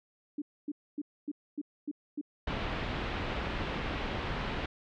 sine tone bursts, 293.7 Hz, D4, in tune, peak -32 dBFS, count 7, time 0.38-2.213 s, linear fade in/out 5 ms, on 39 ms, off 260 ms
pink low-pass noise, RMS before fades -35 dBFS, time 2.47-4.66 s, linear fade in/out 5 ms, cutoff 3400 Hz, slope 24 dB/octave
effects none

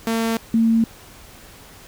sawtooth / sine tone pair in turn, 226.8 / 226.8 Hz, A#3 / A#3, -47 / -47 cents, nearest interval unison, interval 0 cents, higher neither, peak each -15 / -13 dBFS, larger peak second, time 0.07-0.37 / 0.54-0.84 s, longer neither, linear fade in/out 2 ms, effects pink hiss -44 dBFS RMS until 1.87 s

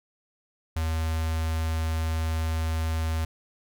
square tone with notch filter, 80.4 Hz, E2, 43 cents flat, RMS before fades -27 dBFS, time 0.76-3.25 s, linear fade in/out 5 ms, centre 330 Hz, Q 0.93, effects none

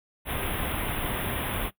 pink band-stop noise, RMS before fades -30 dBFS, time 0.25-1.71 s, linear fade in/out 50 ms, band 3600 to 9500 Hz, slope 96 dB/octave, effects noise-tail reverb RT60 0.1 s tail -17 dB re dry

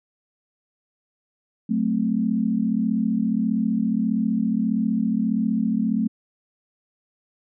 sine chord, F# diminished, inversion none, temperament equal, 185 / 220 / 261.6 Hz, F#3 / A3 / C4, 0 / 0 / 0 cents, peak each -26 / -21 / -26 dBFS, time 1.69-6.08 s, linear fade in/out 10 ms, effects none

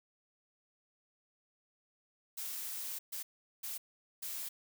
blue noise bursts at uneven times, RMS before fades -41 dBFS, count 4, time 2.37-2.99 / 3.12-3.23 / 3.63-3.78 / 4.22-4.49 s, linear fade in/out 10 ms, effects none

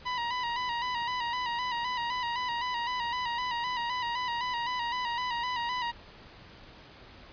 sawtooth tone with vibrato, 970 Hz, B5, 31 cents flat, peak -26 dBFS, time 0.05-5.92 s, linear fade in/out 20 ms, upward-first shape square, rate 3.9 Hz, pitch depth 48 cents each way, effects pink hiss -51 dBFS RMS until 7.32 s + resampled to 11025 Hz

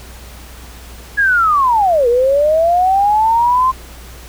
sine linear two-way sweep, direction down then up, 1685 to 466.2 to 1053 Hz, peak -9 dBFS, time 1.17-3.72 s, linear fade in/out 20 ms, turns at 2.08 s, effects added 60 Hz sine -34 dBFS peak until 4.28 s + pink hiss -38 dBFS RMS until 4.28 s

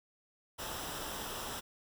pink noise with comb filter, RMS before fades -41 dBFS, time 0.58-1.61 s, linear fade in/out 20 ms, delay 0.45 ms, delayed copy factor -0.55, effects none

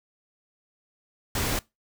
pink noise, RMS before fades -27 dBFS, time 1.35-1.59 s, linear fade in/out 2 ms, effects noise-tail reverb RT60 0.2 s tail -21 dB re dry

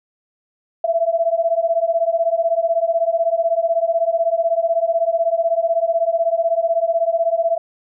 sine beating tone pair, 659.3 / 675.3 Hz, E5 / E5, 0 / +42 cents, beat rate 16 Hz, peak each -18 dBFS, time 0.84-7.58 s, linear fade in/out 5 ms, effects none

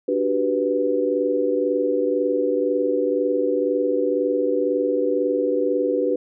sine chord, G major seventh, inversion second, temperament equal, 293.7 / 370 / 392 / 493.9 Hz, D4 / F#4 / G4 / B4, 0 / 0 / 0 / 0 cents, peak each -25 / -26 / -25 / -21 dBFS, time 0.08-6.16 s, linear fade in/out 5 ms, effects none

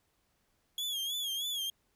40% pulse tone with vibrato, 3322 Hz, G#7, in tune, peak -32 dBFS, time 0.78-1.7 s, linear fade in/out 2 ms, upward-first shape sine, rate 3.2 Hz, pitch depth 89 cents each way, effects pink hiss -75 dBFS RMS until 1.95 s

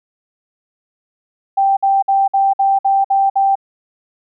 sine tone bursts, 784 Hz, G5, in tune, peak -10 dBFS, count 8, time 1.57-3.555 s, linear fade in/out 10 ms, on 200 ms, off 55 ms, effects none

